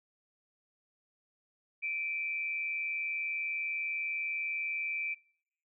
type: tone pair together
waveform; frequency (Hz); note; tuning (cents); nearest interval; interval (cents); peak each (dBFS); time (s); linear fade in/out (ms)
sine; 2340 / 2500; D7 / D#7; -7 / +8; minor second; 115; -33 / -39; 1.82-5.15; 20
effects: noise-tail reverb RT60 0.7 s tail -25 dB re dry